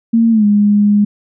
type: tone with pitch glide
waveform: sine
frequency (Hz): 228.8 to 206.2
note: A#3 to G#3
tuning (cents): -32 to -12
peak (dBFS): -7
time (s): 0.13-1.05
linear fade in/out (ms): 10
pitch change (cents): -180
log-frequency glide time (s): 0.31-0.45
effects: none